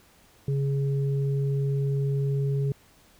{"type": "tone pair together", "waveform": "sine", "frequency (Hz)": [138.59, 415.7], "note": ["C#3", "G#4"], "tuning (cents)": [0, 2], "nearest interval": "octave + perfect fifth", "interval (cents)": 1902, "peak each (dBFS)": [-23, -33], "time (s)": [0.48, 2.72], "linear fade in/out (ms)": 2, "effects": ["pink hiss -58 dBFS RMS until 3.19 s"]}